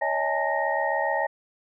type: tone cluster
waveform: sine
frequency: 561 / 637 / 826 / 893 / 1865 Hz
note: C#5 / D#5 / G#5 / A5 / A#6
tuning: +21 / +41 / -10 / +25 / 0 cents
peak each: -29 dBFS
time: 0.01-1.27 s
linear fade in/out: 10 ms
effects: none